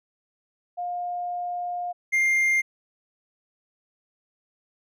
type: tone pair in turn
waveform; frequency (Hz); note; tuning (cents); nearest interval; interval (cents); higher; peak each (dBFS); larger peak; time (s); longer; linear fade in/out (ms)
sine / triangle; 709 / 2109; F5 / C7; +26 / +13; octave + perfect fifth; 1887; second; -27 / -17; second; 0.77-1.93 / 2.12-2.62; first; 20
effects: none